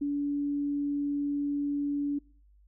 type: tone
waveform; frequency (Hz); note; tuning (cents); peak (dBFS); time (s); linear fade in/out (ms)
sine; 286.8; D4; -41; -27; 0.01-2.19; 10
effects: noise-tail reverb RT60 0.5 s tail -25 dB re dry + added 50 Hz sine -57 dBFS peak until 2.67 s